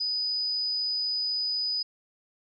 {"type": "tone", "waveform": "sine", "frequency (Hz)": 4978, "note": "D#8", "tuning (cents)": 0, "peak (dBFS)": -26, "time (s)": [0, 1.83], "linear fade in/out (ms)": 10, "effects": []}